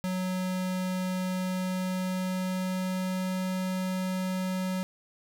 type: tone with pitch glide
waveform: square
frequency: 184.7 to 185.88 Hz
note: F#3 to F#3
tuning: -3 to +8 cents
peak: -29 dBFS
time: 0.04-4.83 s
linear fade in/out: 0 ms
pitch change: +11 cents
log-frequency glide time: 1.24-3.48 s
effects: none